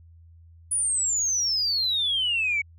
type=exponential sweep; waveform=sine; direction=down; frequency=9950 to 2232 Hz; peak=-21 dBFS; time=0.71-2.62 s; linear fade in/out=10 ms; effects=tanh soft clip ceiling -17 dBFS + added 83 Hz sine -48 dBFS peak until 2.78 s